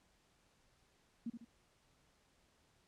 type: tone with echo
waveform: sine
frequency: 233.1 Hz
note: A#3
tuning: in tune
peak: -38 dBFS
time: 1.26-1.3 s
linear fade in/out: 5 ms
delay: 74 ms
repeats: 2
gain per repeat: -7 dB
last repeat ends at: 1.448 s
effects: pink hiss -73 dBFS RMS until 2.87 s + low-pass 9000 Hz 12 dB/octave